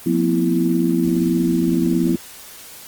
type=tone cluster; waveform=sine; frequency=176.9 / 232 / 253.5 / 331.2 Hz; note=F3 / A#3 / B3 / E4; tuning=+23 / -8 / +45 / +8 cents; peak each=-20 / -24 / -20 / -19 dBFS; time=0.06-2.16 s; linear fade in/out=5 ms; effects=white hiss -39 dBFS RMS until 2.87 s + Opus 24 kbps